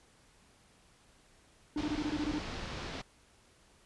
triangle tone bursts, 300 Hz, D4, 37 cents sharp, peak -29 dBFS, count 9, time 1.76-2.385 s, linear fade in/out 2 ms, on 49 ms, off 23 ms
pink low-pass noise, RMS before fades -41 dBFS, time 1.77-3.02 s, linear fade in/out 10 ms, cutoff 5300 Hz, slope 24 dB/octave
effects pink hiss -64 dBFS RMS until 3.85 s + resampled to 24000 Hz

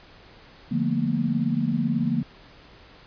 sine chord, Bb major seventh, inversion first, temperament equal with one note detuned, 146.83 / 174.61 / 220 / 238.3 Hz, D3 / F3 / A3 / Bb3, 0 / 0 / 0 / +38 cents, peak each -28 / -28 / -27 / -25 dBFS, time 0.71-2.23 s, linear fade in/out 10 ms, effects pink hiss -50 dBFS RMS until 3.06 s + resampled to 11025 Hz

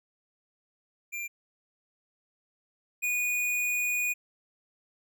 square tone pair in turn, 2379 / 2460 Hz, D7 / D#7, +22 / -20 cents, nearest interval minor second, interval 58 cents, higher second, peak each -34 / -27 dBFS, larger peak second, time 1.12-1.28 / 3.02-4.14 s, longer second, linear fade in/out 20 ms, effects none

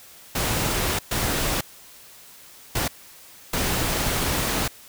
pink noise bursts at uneven times, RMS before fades -24 dBFS, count 4, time 0.35-0.99 / 1.11-1.61 / 2.75-2.88 / 3.53-4.68 s, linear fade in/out 5 ms, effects white hiss -47 dBFS RMS until 4.88 s

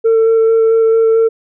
sine tone with vibrato, 450 Hz, A4, 39 cents sharp, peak -5 dBFS, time 0.04-1.29 s, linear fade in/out 20 ms, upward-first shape square, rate 4.5 Hz, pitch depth 9 cents each way, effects tanh soft clip ceiling -6 dBFS

